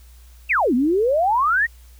sine exponential two-way sweep, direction down then up, 2821 to 233.1 to 1930 Hz, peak -15 dBFS, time 0.49-1.67 s, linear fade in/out 20 ms, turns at 0.74 s, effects added 60 Hz sine -43 dBFS peak until 1.99 s + white hiss -55 dBFS RMS until 1.99 s

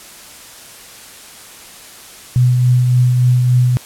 sine tone with tremolo, 124.7 Hz, B2, 17 cents sharp, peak -7 dBFS, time 2.36-3.77 s, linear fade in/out 0 ms, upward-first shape triangle, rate 3.5 Hz, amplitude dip 35%, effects white hiss -37 dBFS RMS until 3.85 s + low-pass 12000 Hz 12 dB/octave

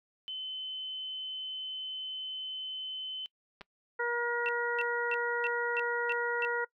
sine tone, 3050 Hz, G7, 48 cents flat, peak -36 dBFS, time 0.28-3.26 s, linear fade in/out 0 ms
clicks, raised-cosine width 0.3 ms, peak -30 dBFS, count 2, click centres 3.61 / 3.615 s
harmonic tone, 476.4 Hz, A#4, 38 cents sharp, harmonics 1 / 2 / 3 / 4, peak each -34 / -36 / -33 / -37 dBFS, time 3.99-6.65 s, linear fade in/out 10 ms
sine tone bursts, 2702 Hz, E7, 42 cents sharp, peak -31 dBFS, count 7, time 4.46-6.449 s, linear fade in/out 0 ms, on 27 ms, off 300 ms
effects noise-tail reverb RT60 0.1 s tail -23 dB re dry

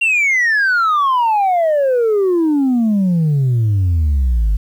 sine exponential sweep, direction down, 2787 to 48.6 Hz, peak -9 dBFS, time 0.01-4.57 s, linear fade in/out 10 ms, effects tanh soft clip ceiling -10 dBFS + 8-bit

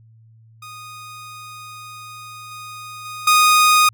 sawtooth tone with level steps, 1239 Hz, D#6, 8 cents flat, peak -31 / -29 / -26 / -7 dBFS, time 0.62-3.89 s, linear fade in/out 5 ms, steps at 2.51 / 3.05 / 3.27 s, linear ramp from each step 5 ms, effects added 112 Hz sine -46 dBFS peak until 3.93 s

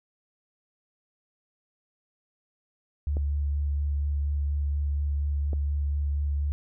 sine tone with vibrato, 72.1 Hz, D2, 31 cents flat, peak -24 dBFS, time 3.07-6.52 s, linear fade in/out 0 ms, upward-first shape sine, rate 4.2 Hz, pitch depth 14 cents each way
clicks, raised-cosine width 2 ms, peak -23 dBFS, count 2, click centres 3.169 / 5.532 s
effects none

